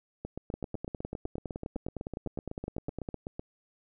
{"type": "two click trains", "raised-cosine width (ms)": 2, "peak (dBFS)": [-23, -22], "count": [26, 26], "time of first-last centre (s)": [[0.25, 3.395], [0.54, 3.088]], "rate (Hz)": [7.95, 9.81], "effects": []}